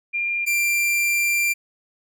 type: tone pair in turn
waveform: sine / 45% pulse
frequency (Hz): 2396 / 2370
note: D7 / D7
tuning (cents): +34 / +15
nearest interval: unison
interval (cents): 19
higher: first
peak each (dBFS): -21 / -18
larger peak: second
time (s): 0.13-0.46 / 0.46-1.54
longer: second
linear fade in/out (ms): 20
effects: none